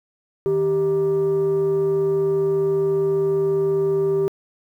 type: tone pair together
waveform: sine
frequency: 155.7 / 392.3 Hz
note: D#3 / G4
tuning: +2 / +1 cents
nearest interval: octave + major third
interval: 1599 cents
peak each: -25 / -15 dBFS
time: 0.46-4.28 s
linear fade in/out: 0 ms
effects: tanh soft clip ceiling -15 dBFS + 9-bit